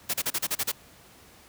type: noise bursts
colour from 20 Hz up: white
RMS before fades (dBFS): -27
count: 8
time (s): 0.09-0.719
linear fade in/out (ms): 10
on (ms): 48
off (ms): 35
effects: pink hiss -53 dBFS RMS until 1.48 s + high-pass 60 Hz 12 dB/octave